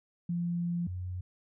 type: tone pair in turn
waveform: sine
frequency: 172.8 / 90.8 Hz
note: F3 / F#2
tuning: -18 / -32 cents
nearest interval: major seventh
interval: 1114 cents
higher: first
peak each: -29 / -34 dBFS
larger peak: first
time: 0.29-0.87 / 0.87-1.21 s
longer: first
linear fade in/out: 5 ms
effects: none